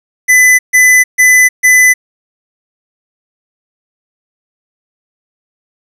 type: tone bursts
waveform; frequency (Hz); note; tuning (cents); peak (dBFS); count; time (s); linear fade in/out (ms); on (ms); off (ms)
square; 2005; B6; +26; -4; 4; 0.28-1.94; 20; 310; 140
effects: resampled to 32000 Hz + 7-bit